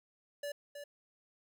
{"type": "tone with echo", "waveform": "square", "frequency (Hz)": 577, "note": "D5", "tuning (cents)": -31, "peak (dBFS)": -38, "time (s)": [0.43, 0.52], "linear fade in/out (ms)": 5, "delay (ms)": 320, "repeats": 1, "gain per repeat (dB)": -7, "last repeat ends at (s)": 0.84, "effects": []}